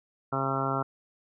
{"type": "harmonic tone", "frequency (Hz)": 135.2, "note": "C#3", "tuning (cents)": -43, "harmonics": [1, 2, 3, 4, 5, 6, 7, 8, 9, 10], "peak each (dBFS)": [-33, -35, -36, -38, -35, -37, -37, -37, -37, -32], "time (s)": [0.32, 0.83], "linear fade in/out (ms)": 10, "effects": []}